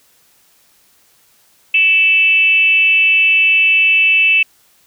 sine tone with frequency modulation, 2637 Hz, E7, in tune, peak -8 dBFS, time 1.74-4.43 s, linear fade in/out 5 ms, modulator 367 Hz, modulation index 0.45, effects white hiss -53 dBFS RMS until 4.86 s

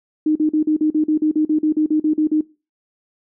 sine tone bursts, 308 Hz, D#4, 17 cents flat, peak -13 dBFS, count 16, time 0.26-2.41 s, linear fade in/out 5 ms, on 95 ms, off 42 ms, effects noise-tail reverb RT60 0.3 s tail -21 dB re dry

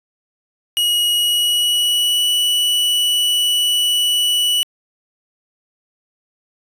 45% pulse tone with pitch glide, 2900 to 2951 Hz, F#7 to F#7, -35 to -5 cents, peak -14 dBFS, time 0.77-4.63 s, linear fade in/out 0 ms, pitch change +30 cents, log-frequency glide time 1.14-2.27 s, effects resampled to 32000 Hz

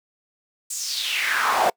brown noise with high-pass filter sweep, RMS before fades -23 dBFS, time 0.7-1.7 s, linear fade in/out 5 ms, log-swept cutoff 8000 to 650 Hz, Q 3.9, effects noise-tail reverb RT60 0.1 s tail -26 dB re dry

